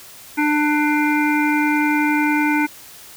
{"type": "harmonic tone", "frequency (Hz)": 298.2, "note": "D4", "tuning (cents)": 27, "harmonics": [1, 3, 5, 7, 8], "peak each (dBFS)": [-17, -22, -24, -25, -26], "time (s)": [0.37, 2.67], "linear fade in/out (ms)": 20, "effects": ["white hiss -41 dBFS RMS until 3.16 s"]}